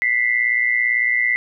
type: tone pair together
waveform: sine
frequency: 1982.1 / 2100 Hz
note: B6 / C7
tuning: +6 / +6 cents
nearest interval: minor second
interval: 100 cents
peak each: -17 / -20 dBFS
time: 0.02-1.36 s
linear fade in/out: 0 ms
effects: none